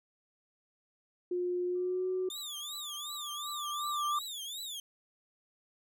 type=tone with pitch glide; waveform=sine; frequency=357.1 to 370.5 Hz; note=F4 to F#4; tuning=+39 to +2 cents; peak=-30 dBFS; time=1.31-2.29 s; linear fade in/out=5 ms; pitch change=+63 cents; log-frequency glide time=1.66-2.08 s
type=tone with exponential growth; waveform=sine; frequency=1180 Hz; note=D6; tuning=8 cents sharp; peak=-28 dBFS; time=1.75-4.19 s; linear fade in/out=5 ms; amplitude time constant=530 ms
type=tone with vibrato; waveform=sawtooth; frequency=3534 Hz; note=A7; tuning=7 cents sharp; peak=-36 dBFS; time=2.3-4.8 s; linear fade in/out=2 ms; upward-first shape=triangle; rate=2.7 Hz; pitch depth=220 cents each way
effects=none